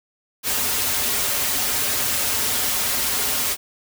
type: noise with comb filter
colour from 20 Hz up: white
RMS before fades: -22 dBFS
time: 0.43-3.57 s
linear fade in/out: 50 ms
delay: 6 ms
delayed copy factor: -0.7
effects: none